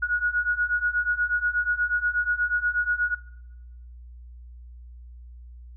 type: beating tone pair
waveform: sine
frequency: 1449 / 1457.3 Hz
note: F#6 / F#6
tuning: -37 / -27 cents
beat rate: 8.3 Hz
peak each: -26 / -25 dBFS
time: 0.02-3.15 s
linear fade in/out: 10 ms
effects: noise-tail reverb RT60 0.9 s tail -21 dB re dry + added 60 Hz sine -41 dBFS peak until 5.76 s